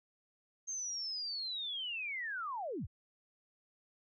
sine linear sweep, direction down, 6430 to 38.66 Hz, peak -37 dBFS, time 0.67-2.87 s, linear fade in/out 20 ms, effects none

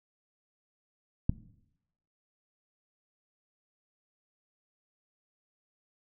click, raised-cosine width 5 ms, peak -12 dBFS, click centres 1.295 s, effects noise-tail reverb RT60 0.8 s tail -18 dB re dry

